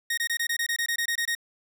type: tone bursts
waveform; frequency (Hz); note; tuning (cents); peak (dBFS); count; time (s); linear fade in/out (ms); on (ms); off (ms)
sawtooth; 1864.7; A#6; 0; -21; 13; 0.1-1.351; 5; 75; 23
effects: none